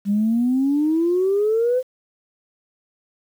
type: exponential sweep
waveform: sine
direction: up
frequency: 197.1 to 520 Hz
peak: -15 dBFS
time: 0.05-1.83 s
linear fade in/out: 50 ms
effects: tanh soft clip ceiling -11 dBFS + 8-bit